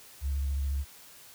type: tone with vibrato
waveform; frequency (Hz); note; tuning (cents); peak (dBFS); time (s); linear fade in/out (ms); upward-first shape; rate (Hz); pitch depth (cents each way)
sine; 69.3; C#2; 0; -26; 0.21-0.85; 50; sine; 14; 41
effects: tanh soft clip ceiling -24 dBFS + white hiss -52 dBFS RMS until 1.34 s